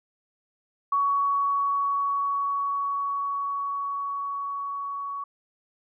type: tone with level ramp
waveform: sine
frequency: 1122 Hz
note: C#6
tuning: 21 cents sharp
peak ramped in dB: -20 to -30 dBFS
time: 0.92-5.24 s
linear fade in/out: 5 ms
effects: none